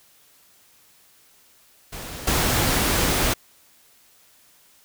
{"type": "noise with level steps", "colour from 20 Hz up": "pink", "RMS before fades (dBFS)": [-35, -21], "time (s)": [1.92, 3.34], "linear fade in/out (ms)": 10, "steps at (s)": 2.27, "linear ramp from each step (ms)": 5, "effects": ["white hiss -56 dBFS RMS until 4.84 s"]}